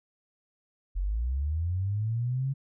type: linear sweep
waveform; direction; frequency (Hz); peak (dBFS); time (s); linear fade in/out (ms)
sine; up; 42.7 to 138.59; -26; 0.95-2.54; 20
effects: none